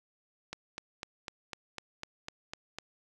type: click train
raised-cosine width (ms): 0.2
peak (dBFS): -21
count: 10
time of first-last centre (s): 0.53-2.786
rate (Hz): 3.99
effects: none